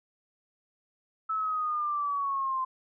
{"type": "linear sweep", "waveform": "sine", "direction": "down", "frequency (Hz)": [1310, 1035], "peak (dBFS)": -27, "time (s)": [1.29, 2.65], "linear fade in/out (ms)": 10, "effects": []}